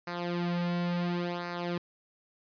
sawtooth tone with flanger, 174.61 Hz, F3, in tune, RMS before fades -32 dBFS, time 0.07-1.78 s, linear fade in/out 5 ms, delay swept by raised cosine 0.3 to 3.3 ms, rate 0.71 Hz, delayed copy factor -0.75, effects resampled to 11025 Hz

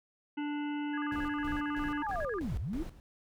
harmonic tone, 293.7 Hz, D4, in tune, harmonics 1 / 3 / 5 / 7 / 9 / 10, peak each -33 / -43 / -47 / -50 / -52 / -53 dBFS, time 0.37-2.03 s, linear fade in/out 10 ms
sine tone with vibrato, 1413 Hz, F6, 20 cents sharp, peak -38 dBFS, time 0.93-2.4 s, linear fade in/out 10 ms, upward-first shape square, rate 11 Hz, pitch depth 280 cents each way
brown noise with tremolo, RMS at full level -41 dBFS, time 1.12-3 s, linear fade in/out 0 ms, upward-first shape square, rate 3.1 Hz, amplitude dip 75%
sine linear two-way sweep, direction down then up, 944 to 43.5 to 358.5 Hz, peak -33 dBFS, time 2.01-2.84 s, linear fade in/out 20 ms, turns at 2.58 s
effects none

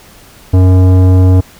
sine tone with tanh clipping, 92.5 Hz, F#2, in tune, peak -5 dBFS, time 0.53-1.41 s, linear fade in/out 10 ms, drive 15 dB, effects pink hiss -39 dBFS RMS until 1.59 s

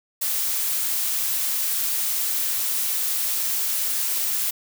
blue noise, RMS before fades -24 dBFS, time 0.21-4.51 s, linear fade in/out 10 ms, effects none

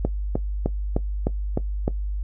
click train, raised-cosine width 2 ms, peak -8 dBFS, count 7, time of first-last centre 0.05-1.879 s, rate 3.28 Hz, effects noise-tail reverb RT60 0.1 s tail -17 dB re dry + added 50 Hz sine -24 dBFS peak until 2.23 s

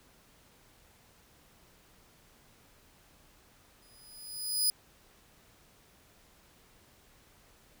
15% pulse tone with exponential growth, 4976 Hz, D#8, 1 cent flat, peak -17 dBFS, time 3.82-4.7 s, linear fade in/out 1 ms, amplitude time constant 190 ms, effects pink hiss -62 dBFS RMS until 7.8 s

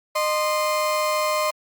35% pulse tone pair together, 613 / 1046.5 Hz, D#5 / C6, -26 / 0 cents, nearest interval major sixth, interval 926 cents, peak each -21 / -22 dBFS, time 0.15-1.51 s, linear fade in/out 10 ms, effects Opus 48 kbps

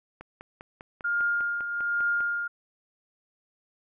click train, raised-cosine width 0.5 ms, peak -27 dBFS, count 11, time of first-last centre 0.21-2.206 s, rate 5.01 Hz
sine tone with tremolo, 1411 Hz, F6, 17 cents sharp, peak -22 dBFS, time 1.04-2.48 s, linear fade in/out 10 ms, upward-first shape triangle, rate 1.2 Hz, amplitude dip 60%
effects none

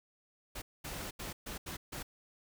pink noise bursts at uneven times, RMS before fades -42 dBFS, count 6, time 0.55-0.62 / 0.84-1.11 / 1.19-1.33 / 1.46-1.58 / 1.66-1.77 / 1.92-2.03 s, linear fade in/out 10 ms, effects none

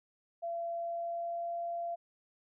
sine tone with pitch glide, 679 to 685.3 Hz, F5 to F5, -49 to -33 cents, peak -34 dBFS, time 0.42-1.96 s, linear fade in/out 20 ms, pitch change +16 cents, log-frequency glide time 0.65-1.55 s, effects none

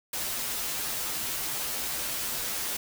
white noise with comb filter, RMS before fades -32 dBFS, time 0.13-2.77 s, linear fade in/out 5 ms, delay 11 ms, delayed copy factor -0.95, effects none

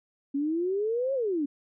sine exponential two-way sweep, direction up then down, 273.3 to 554.4 to 273.3 Hz, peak -25 dBFS, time 0.34-1.46 s, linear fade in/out 10 ms, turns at 1.14 s, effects none

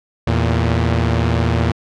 sawtooth tone pair together, 81.64 / 115.2 Hz, E2 / A#2, -16 / -20 cents, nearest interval tritone, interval 596 cents, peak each -13 dBFS, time 0.27-1.72 s, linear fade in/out 5 ms, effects low-pass 4000 Hz 12 dB/octave

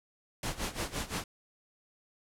pink noise with tremolo, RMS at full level -33 dBFS, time 0.43-1.24 s, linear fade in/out 2 ms, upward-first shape sine, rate 5.8 Hz, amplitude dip 85%, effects low-pass 11000 Hz 12 dB/octave

